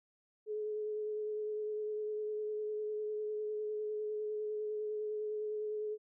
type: tone with vibrato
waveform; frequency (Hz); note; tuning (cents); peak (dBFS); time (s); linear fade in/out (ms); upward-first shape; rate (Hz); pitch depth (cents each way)
sine; 425.4; G#4; +42; -35; 0.46-5.98; 50; sine; 9.9; 16
effects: none